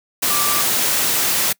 sine tone in noise, 1174.7 Hz, D6, in tune, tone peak -23 dBFS, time 0.3-0.62 s, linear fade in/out 10 ms, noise white, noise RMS -18 dBFS, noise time 0.22-1.53 s, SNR -8 dB, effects noise-tail reverb RT60 0.1 s tail -25 dB re dry + high-pass 100 Hz 12 dB/octave

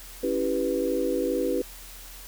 sine chord, C# half-diminished seventh, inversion none, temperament equal, 277.2 / 329.6 / 392 / 493.9 Hz, C#4 / E4 / G4 / B4, 0 / 0 / 0 / 0 cents, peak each -30 / -30 / -29 / -27 dBFS, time 0.23-1.62 s, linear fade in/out 5 ms, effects added 41 Hz sine -45 dBFS peak until 2.27 s + white hiss -45 dBFS RMS until 2.27 s

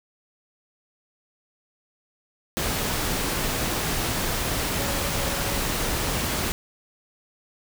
sine tone in noise, 562 Hz, C#5, 24 cents sharp, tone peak -36 dBFS, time 4.79-5.59 s, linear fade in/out 0 ms, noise pink, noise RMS -26 dBFS, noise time 2.57-6.52 s, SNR -13 dB, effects none

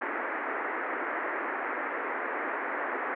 white band-pass noise, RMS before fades -33 dBFS, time 0.01-3.15 s, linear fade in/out 10 ms, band 270 to 2000 Hz, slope 48 dB/octave, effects none

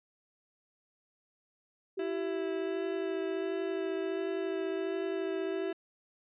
sine tone, 384 Hz, G4, 36 cents flat, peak -33 dBFS, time 1.97-5.72 s, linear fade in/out 10 ms
30% pulse tone with vibrato, 330.7 Hz, E4, 6 cents sharp, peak -33 dBFS, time 1.99-5.73 s, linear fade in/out 5 ms, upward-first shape sine, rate 1.4 Hz, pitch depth 14 cents each way
effects resampled to 8000 Hz

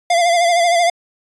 square tone with vibrato, 690 Hz, F5, 21 cents flat, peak -12 dBFS, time 0.1-0.9 s, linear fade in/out 5 ms, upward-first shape sine, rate 13 Hz, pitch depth 50 cents each way, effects resampled to 22050 Hz

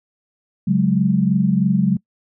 sine chord, C# suspended fourth, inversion none, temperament just, 138.59 / 184.79 / 207.9 Hz, C#3 / F#3 / G#3, 0 / -2 / +2 cents, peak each -21 / -16 / -18 dBFS, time 0.67-1.97 s, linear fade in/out 10 ms, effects noise-tail reverb RT60 0.1 s tail -24 dB re dry

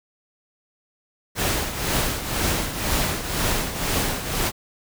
pink noise with tremolo, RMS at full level -21 dBFS, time 1.35-4.52 s, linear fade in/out 50 ms, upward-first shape triangle, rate 2 Hz, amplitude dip 70%, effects none

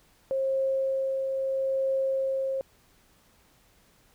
sine tone with tremolo, 535 Hz, C5, 38 cents sharp, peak -23 dBFS, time 0.31-2.61 s, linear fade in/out 0 ms, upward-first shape triangle, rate 0.77 Hz, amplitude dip 35%, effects pink hiss -62 dBFS RMS until 4.14 s

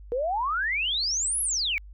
sine exponential two-way sweep, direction up then down, 463.5 to 11390 to 2175 Hz, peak -24 dBFS, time 0.12-1.78 s, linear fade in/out 0 ms, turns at 1.41 s, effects added 50 Hz sine -42 dBFS peak until 1.93 s

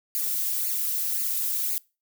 violet noise with flanger, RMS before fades -27 dBFS, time 0.15-1.78 s, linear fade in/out 0 ms, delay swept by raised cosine 0.43 to 2.93 ms, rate 1.9 Hz, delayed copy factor +0.9, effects noise-tail reverb RT60 0.3 s tail -24 dB re dry

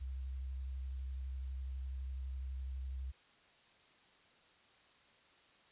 sine tone with vibrato, 65.5 Hz, C2, 2 cents sharp, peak -39 dBFS, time 0-3.12 s, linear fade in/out 20 ms, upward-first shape sine, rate 12 Hz, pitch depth 31 cents each way, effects white hiss -66 dBFS RMS until 5.71 s + resampled to 8000 Hz

